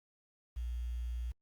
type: tone with quantisation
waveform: sine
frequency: 59.7 Hz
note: A#1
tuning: 42 cents sharp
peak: -35 dBFS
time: 0.56-1.32 s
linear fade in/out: 10 ms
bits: 10
effects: Opus 48 kbps